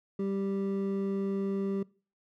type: tone pair together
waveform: triangle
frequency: 196 / 392 Hz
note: G3 / G4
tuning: 0 / 0 cents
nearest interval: octave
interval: 1200 cents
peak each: -29 / -31 dBFS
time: 0.19-1.83 s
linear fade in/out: 5 ms
effects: noise-tail reverb RT60 0.4 s tail -23 dB re dry